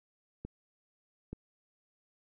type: clicks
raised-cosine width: 3 ms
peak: -27 dBFS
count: 2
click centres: 0.45 / 1.33 s
effects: none